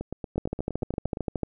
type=two click trains; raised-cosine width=2 ms; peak=-14 / -19 dBFS; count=15 / 11; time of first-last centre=0.38-1.433 / 0.01-1.171 s; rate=13.3 / 8.61 Hz; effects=none